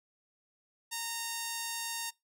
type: tone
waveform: 5% pulse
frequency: 923 Hz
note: A#5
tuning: 17 cents flat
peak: -23 dBFS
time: 0.91-2.11 s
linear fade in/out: 20 ms
effects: noise-tail reverb RT60 0.2 s tail -23 dB re dry